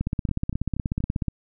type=two click trains; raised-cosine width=5 ms; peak=-12 / -17 dBFS; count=22 / 4; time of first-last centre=0.01-1.283 / 0.29-1.004 s; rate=16.5 / 4.2 Hz; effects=none